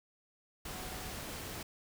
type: tone in noise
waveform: sine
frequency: 740 Hz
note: F#5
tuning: in tune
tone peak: -51 dBFS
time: 0.73-1.12 s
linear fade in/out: 5 ms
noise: pink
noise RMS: -43 dBFS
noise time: 0.65-1.63 s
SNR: -11 dB
effects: none